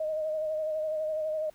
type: tone with vibrato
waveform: sine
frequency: 622.3 Hz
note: D#5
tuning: in tune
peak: -28 dBFS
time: 0-1.5 s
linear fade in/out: 5 ms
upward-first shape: sine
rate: 12 Hz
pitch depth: 32 cents each way
effects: pink hiss -62 dBFS RMS until 1.54 s